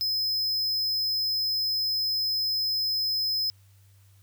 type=tone; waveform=square; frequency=5100 Hz; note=D#8; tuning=42 cents sharp; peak=-25 dBFS; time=0.01-3.5 s; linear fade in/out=0 ms; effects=added 98 Hz sine -54 dBFS peak until 4.22 s + white hiss -65 dBFS RMS until 4.22 s